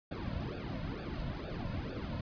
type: noise with flanger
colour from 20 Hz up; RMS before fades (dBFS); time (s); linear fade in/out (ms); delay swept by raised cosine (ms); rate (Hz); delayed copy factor
brown; -39; 0.11-2.21; 5; 0.97 to 2.57; 2.2; -0.95
effects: resampled to 11025 Hz